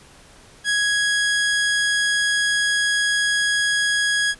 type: tone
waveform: sawtooth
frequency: 1661.2 Hz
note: G#6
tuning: in tune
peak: -14 dBFS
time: 0.64-4.35 s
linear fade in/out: 50 ms
effects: pink hiss -48 dBFS RMS until 4.39 s + resampled to 24000 Hz